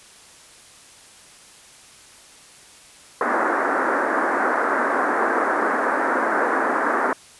white band-pass noise, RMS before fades -21 dBFS, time 3.21-7.13 s, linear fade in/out 2 ms, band 240 to 1700 Hz, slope 48 dB/octave, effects white hiss -47 dBFS RMS until 7.39 s + resampled to 24000 Hz

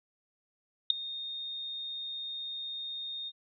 sine tone with ADSR envelope, 3682 Hz, A#7, 22 cents flat, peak -15 dBFS, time 0.9-3.32 s, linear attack 4 ms, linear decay 5 ms, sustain -21 dB, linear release 44 ms, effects none

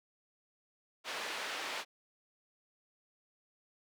white band-pass noise, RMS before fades -40 dBFS, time 1.04-1.85 s, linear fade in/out 50 ms, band 420 to 3100 Hz, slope 12 dB/octave, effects none

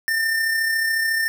square tone with amplitude modulation, 1800 Hz, A6, 39 cents sharp, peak -18 dBFS, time 0.08-1.28 s, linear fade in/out 0 ms, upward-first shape sine, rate 34 Hz, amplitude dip 35%, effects none

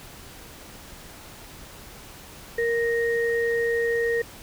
sine tone pair together, 466.2 / 1863.7 Hz, A#4 / A#6, 0 / -1 cents, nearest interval 2 octaves, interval 2399 cents, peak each -22 / -27 dBFS, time 2.58-4.22 s, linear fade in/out 5 ms, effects pink hiss -44 dBFS RMS until 4.42 s

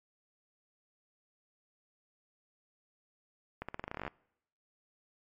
accelerating click train, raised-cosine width 0.5 ms, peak -23 dBFS, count 15, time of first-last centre 3.62-4.078 s, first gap 66 ms, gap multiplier 0.88, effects noise-tail reverb RT60 0.8 s tail -25 dB re dry + MP3 48 kbps

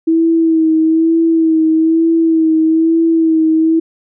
sine tone with vibrato, 323.7 Hz, E4, 31 cents flat, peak -8 dBFS, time 0.07-3.8 s, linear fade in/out 10 ms, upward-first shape sine, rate 1.1 Hz, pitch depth 32 cents each way, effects none

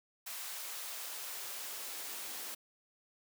white noise with high-pass filter sweep, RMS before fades -43 dBFS, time 0.26-2.55 s, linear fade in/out 10 ms, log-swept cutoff 830 to 270 Hz, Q 0.87, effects none

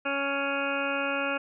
harmonic tone, 278.4 Hz, C#4, 8 cents sharp, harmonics 1 / 2 / 3 / 4 / 5 / 6 / 8 / 9 / 10, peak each -35 / -32 / -38 / -38 / -32 / -38 / -42 / -34 / -38 dBFS, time 0.05-1.38 s, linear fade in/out 10 ms, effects none

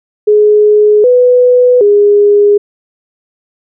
sine tone with pitch steps, 420.7 / 496.1 / 410.7 Hz, G#4 / B4 / G#4, +22 / +8 / -19 cents, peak -3 dBFS, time 0.27-2.58 s, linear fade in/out 10 ms, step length 770 ms, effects none

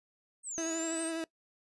sine linear two-way sweep, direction down then up, 8650 to 6200 to 8650 Hz, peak -37 dBFS, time 0.43-1.12 s, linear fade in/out 50 ms, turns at 0.58 s
30% pulse tone with vibrato, 326.6 Hz, E4, 16 cents flat, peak -31 dBFS, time 0.58-1.24 s, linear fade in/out 0 ms, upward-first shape triangle, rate 12 Hz, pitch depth 28 cents each way
effects noise-tail reverb RT60 0.1 s tail -21 dB re dry + resampled to 24000 Hz

